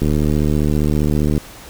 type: click train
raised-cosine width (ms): 3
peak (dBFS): -5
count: 103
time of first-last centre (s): 0.02-1.378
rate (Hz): 75.1
effects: pink hiss -38 dBFS RMS until 1.69 s